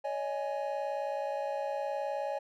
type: chord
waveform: triangle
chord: C# suspended second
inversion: none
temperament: equal with one note detuned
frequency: 563.1 / 622.3 / 830.6 Hz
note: C#5 / D#5 / G#5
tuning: +27 / 0 / 0 cents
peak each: -33 / -36 / -35 dBFS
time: 0.04-2.39 s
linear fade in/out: 10 ms
effects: none